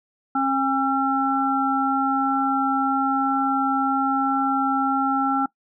harmonic tone, 269.9 Hz, C#4, 46 cents flat, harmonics 1 / 3 / 5, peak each -23 / -23 / -23 dBFS, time 0.35-5.46 s, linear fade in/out 5 ms, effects noise-tail reverb RT60 0.1 s tail -21 dB re dry

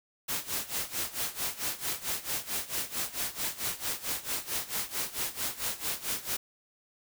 white noise with tremolo, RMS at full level -31 dBFS, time 0.28-6.37 s, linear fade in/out 10 ms, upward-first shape sine, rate 4.5 Hz, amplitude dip 85%, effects none

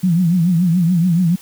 sine tone with vibrato, 173.9 Hz, F3, 7 cents flat, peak -11 dBFS, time 0.03-1.36 s, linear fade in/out 10 ms, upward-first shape triangle, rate 7 Hz, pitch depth 150 cents each way, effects white hiss -42 dBFS RMS until 1.41 s

